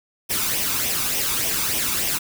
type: noise with flanger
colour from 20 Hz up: white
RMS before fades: -23 dBFS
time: 0.29-2.19 s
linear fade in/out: 20 ms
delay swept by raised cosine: 0.34 to 0.85 ms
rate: 3.4 Hz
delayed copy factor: +0.55
effects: none